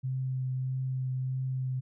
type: tone with vibrato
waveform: sine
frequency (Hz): 130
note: C3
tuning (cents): -11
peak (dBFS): -29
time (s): 0.03-1.81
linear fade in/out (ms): 20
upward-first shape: triangle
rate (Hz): 1.6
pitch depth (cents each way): 13
effects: none